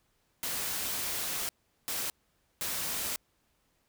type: noise bursts at uneven times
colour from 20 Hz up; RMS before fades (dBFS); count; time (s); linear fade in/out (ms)
white; -34; 3; 0.43-1.49 / 1.88-2.1 / 2.61-3.16; 0
effects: pink hiss -73 dBFS RMS until 3.88 s